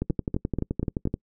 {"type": "two click trains", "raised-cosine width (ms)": 3, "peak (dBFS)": [-13, -13], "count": [5, 14], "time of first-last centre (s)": [[0.1, 1.073], [0.02, 1.141]], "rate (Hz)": [4.11, 11.6], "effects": ["noise-tail reverb RT60 0.1 s tail -26 dB re dry"]}